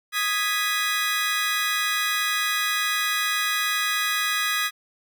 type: chord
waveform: 25% pulse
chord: G# minor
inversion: second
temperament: equal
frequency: 1244.5 / 1661.2 / 1975.5 Hz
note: D#6 / G#6 / B6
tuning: 0 / 0 / 0 cents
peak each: -23 dBFS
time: 0.12-4.71 s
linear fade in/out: 50 ms
effects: none